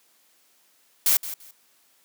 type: noise with echo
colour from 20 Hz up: blue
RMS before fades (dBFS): -19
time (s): 1.06-1.17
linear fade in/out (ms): 2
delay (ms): 170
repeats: 2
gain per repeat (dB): -14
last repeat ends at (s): 1.51
effects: white hiss -62 dBFS RMS until 2.04 s + high-pass 200 Hz 12 dB/octave